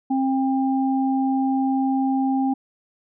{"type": "tone pair together", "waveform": "sine", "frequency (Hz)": [266.3, 798], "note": ["C4", "G5"], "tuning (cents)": [31, 31], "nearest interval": "octave + perfect fifth", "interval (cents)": 1900, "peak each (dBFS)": [-19, -25], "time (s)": [0.1, 2.54], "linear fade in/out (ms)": 10, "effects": []}